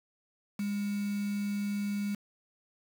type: tone with quantisation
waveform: sine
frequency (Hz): 203.6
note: G#3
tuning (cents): -34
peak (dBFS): -30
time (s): 0.59-2.15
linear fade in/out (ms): 5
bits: 7
effects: none